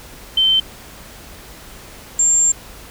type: tone pair in turn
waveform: sine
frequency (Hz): 3096 / 7364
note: G7 / A#8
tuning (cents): -22 / -22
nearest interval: octave + minor third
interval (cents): 1500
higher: second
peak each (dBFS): -11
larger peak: neither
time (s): 0.37-0.6 / 2.19-2.52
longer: second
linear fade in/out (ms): 5
effects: added 50 Hz sine -44 dBFS peak until 2.9 s + pink hiss -39 dBFS RMS until 2.9 s